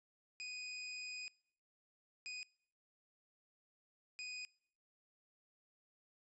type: tone bursts at uneven times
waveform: 25% pulse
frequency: 2489 Hz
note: D#7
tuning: in tune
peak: -40 dBFS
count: 3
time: 0.4-1.28 / 2.26-2.43 / 4.19-4.45 s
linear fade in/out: 0 ms
effects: noise-tail reverb RT60 0.7 s tail -25 dB re dry + resampled to 22050 Hz